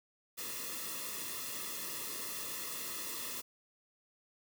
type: noise with comb filter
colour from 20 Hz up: white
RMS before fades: -41 dBFS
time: 0.37-3.42 s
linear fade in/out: 20 ms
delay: 1.3 ms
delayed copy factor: -1
effects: none